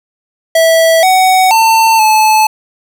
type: tone with pitch steps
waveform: square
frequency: 654 / 749 / 896 / 867 Hz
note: E5 / F#5 / A5 / A5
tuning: -14 / +21 / +31 / -26 cents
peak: -6 dBFS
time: 0.55-2.47 s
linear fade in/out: 5 ms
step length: 480 ms
effects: none